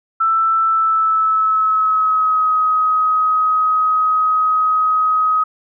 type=tone with pitch glide; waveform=sine; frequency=1327 to 1263.4 Hz; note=E6 to D#6; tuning=+11 to +26 cents; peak=-12 dBFS; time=0.2-5.44 s; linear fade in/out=10 ms; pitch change=-85 cents; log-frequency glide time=0.63-2.52 s; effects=none